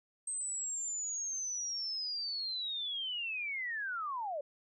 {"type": "linear sweep", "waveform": "sine", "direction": "down", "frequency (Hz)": [8330, 548], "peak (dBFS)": -35, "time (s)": [0.27, 4.41], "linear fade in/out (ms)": 5, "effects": []}